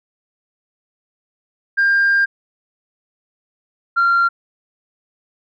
sine tone pair in turn, 1600 / 1381.1 Hz, G6 / F6, +35 / -20 cents, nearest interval minor third, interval 255 cents, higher first, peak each -10 dBFS, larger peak neither, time 1.77-2.26 / 3.96-4.29 s, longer first, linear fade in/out 20 ms, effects tanh soft clip ceiling -9 dBFS

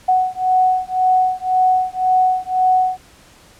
sine beating tone pair, 741 / 742.9 Hz, F#5 / F#5, +2 / +7 cents, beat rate 1.9 Hz, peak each -16 dBFS, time 0.08-2.98 s, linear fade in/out 10 ms, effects pink hiss -47 dBFS RMS until 3.59 s + low-pass 11000 Hz 12 dB/octave

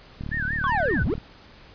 click train, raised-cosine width 5 ms, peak -20 dBFS, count 37, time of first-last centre 0.21-1.18 s, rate 37.1 Hz
sine tone with vibrato, 1661.2 Hz, G#6, in tune, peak -25 dBFS, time 0.31-1.04 s, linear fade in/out 20 ms, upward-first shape sine, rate 5.3 Hz, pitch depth 190 cents each way
triangle linear two-way sweep, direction down then up, 1156 to 43 to 479.8 Hz, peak -20 dBFS, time 0.64-1.14 s, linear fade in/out 0 ms, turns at 1.04 s
effects pink hiss -49 dBFS RMS until 1.74 s + resampled to 11025 Hz

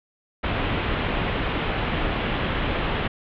pink low-pass noise, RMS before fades -25 dBFS, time 0.43-3.08 s, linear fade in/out 10 ms, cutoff 3400 Hz, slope 48 dB/octave, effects none

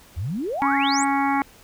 sine exponential sweep, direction up, 73.9 to 8950 Hz, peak -24 dBFS, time 0.16-1.05 s, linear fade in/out 20 ms
harmonic tone, 277.2 Hz, C#4, in tune, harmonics 1 / 3 / 4 / 5 / 6 / 7 / 8, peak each -23 / -22 / -27 / -31 / -35 / -33 / -31 dBFS, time 0.62-1.42 s, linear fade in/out 0 ms
effects pink hiss -50 dBFS RMS until 1.63 s

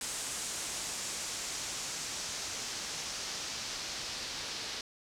white noise with low-pass filter sweep, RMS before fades -39 dBFS, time 0.01-4.81 s, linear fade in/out 2 ms, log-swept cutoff 8100 to 4900 Hz, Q 1.7, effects none

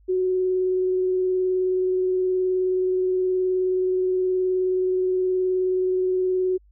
sine tone with vibrato, 370 Hz, F#4, in tune, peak -19 dBFS, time 0.08-6.58 s, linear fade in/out 20 ms, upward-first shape sine, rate 19 Hz, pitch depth 12 cents each way, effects added 50 Hz sine -52 dBFS peak until 6.71 s

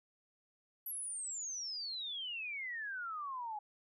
sine exponential sweep, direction down, 11840 to 821 Hz, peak -39 dBFS, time 0.86-3.59 s, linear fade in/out 5 ms, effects none

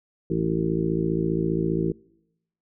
harmonic tone with a mistuned harmonic, 55 Hz, A1, in tune, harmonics 1 / 2 / 3 / 4 / 5 / 6 / 7 / 8, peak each -37 / -37 / -26 / -33 / -34 / -27 / -28 / -33 dBFS, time 0.3-1.92 s, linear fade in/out 5 ms, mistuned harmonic 8, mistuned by +58 cents, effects noise-tail reverb RT60 0.9 s tail -25 dB re dry

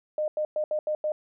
sine tone bursts at uneven times, 610 Hz, D#5, 34 cents flat, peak -24 dBFS, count 6, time 0.18-0.28 / 0.37-0.45 / 0.56-0.64 / 0.71-0.79 / 0.87-0.95 / 1.04-1.12 s, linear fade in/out 2 ms, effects none

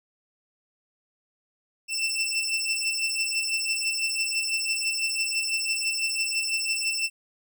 20% pulse beating tone pair, 2673 / 2679 Hz, E7 / E7, +23 / +27 cents, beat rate 6 Hz, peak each -23 / -24 dBFS, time 1.88-7.1 s, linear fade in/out 50 ms, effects none

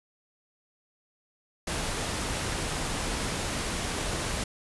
pink noise, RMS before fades -31 dBFS, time 1.67-4.44 s, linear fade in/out 5 ms, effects resampled to 24000 Hz

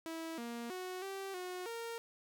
sawtooth tone with pitch steps, 326.1 / 235.4 / 367.9 / 388.9 / 363.6 / 462.5 Hz, E4 / A#3 / F#4 / G4 / F#4 / A#4, -19 / +17 / -10 / -14 / -30 / -14 cents, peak -37 dBFS, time 0.06-1.98 s, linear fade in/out 0 ms, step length 320 ms, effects none

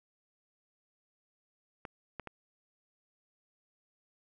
clicks, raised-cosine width 0.5 ms, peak -26 / -24 / -27 dBFS, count 3, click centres 1.852 / 2.197 / 2.273 s, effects none

